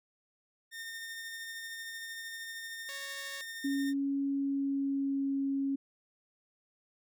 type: tone with tremolo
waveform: sawtooth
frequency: 1823 Hz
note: A#6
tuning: 39 cents flat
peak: -36 dBFS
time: 0.71-3.94 s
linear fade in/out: 50 ms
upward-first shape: sine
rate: 13 Hz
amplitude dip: 25%
type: tone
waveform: 5% pulse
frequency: 554.4 Hz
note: C#5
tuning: in tune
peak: -32 dBFS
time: 2.89-3.41 s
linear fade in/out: 0 ms
type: tone with pitch glide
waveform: sine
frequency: 277.5 to 274.5 Hz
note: C#4 to C#4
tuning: +2 to -17 cents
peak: -29 dBFS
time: 3.64-5.76 s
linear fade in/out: 10 ms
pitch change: -19 cents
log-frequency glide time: 4.24-5.4 s
effects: none